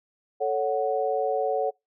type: chord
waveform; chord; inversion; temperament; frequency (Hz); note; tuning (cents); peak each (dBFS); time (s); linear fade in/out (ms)
sine; F# minor; first; equal with one note detuned; 440 / 557.9 / 740; A4 / C#5 / F#5; 0 / +11 / 0; -27; 0.4-1.71; 20
effects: noise-tail reverb RT60 0.2 s tail -26 dB re dry